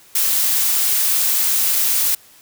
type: noise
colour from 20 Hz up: blue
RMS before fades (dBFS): -17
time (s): 0.15-2.15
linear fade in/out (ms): 5
effects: white hiss -48 dBFS RMS until 2.41 s